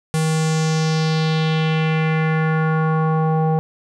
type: tone with low-pass filter sweep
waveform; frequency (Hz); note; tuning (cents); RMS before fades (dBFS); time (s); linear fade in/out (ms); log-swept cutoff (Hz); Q
square; 158.4; D#3; +31; -18; 0.14-3.59; 0; 9600 to 750; 2.4
effects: none